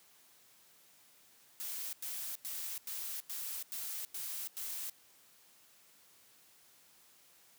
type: noise bursts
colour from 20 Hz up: blue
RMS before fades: -41 dBFS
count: 8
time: 1.6-4.898 s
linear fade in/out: 0 ms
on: 330 ms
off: 94 ms
effects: white hiss -64 dBFS RMS until 7.58 s + high-pass 100 Hz 12 dB/octave